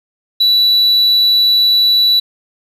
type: tone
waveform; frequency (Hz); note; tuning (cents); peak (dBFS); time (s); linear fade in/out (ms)
sine; 3946; B7; -2; -5; 0.4-2.2; 10
effects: tanh soft clip ceiling -7 dBFS + 7-bit